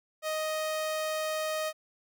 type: tone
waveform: sawtooth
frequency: 624 Hz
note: D#5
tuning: 5 cents sharp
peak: -26 dBFS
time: 0.22-1.73 s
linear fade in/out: 50 ms
effects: none